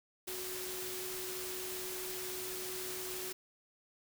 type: tone in noise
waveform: sine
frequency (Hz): 370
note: F#4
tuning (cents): 0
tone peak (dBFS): -44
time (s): 0.27-3.33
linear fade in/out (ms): 10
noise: white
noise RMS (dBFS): -42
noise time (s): 0.27-3.33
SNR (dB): -5
effects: none